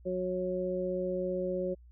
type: harmonic tone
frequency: 183.1 Hz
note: F#3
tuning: 18 cents flat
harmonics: 1 / 2 / 3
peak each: -37 / -34 / -33 dBFS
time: 0.05-1.75 s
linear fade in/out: 20 ms
effects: added 60 Hz sine -52 dBFS peak until 1.91 s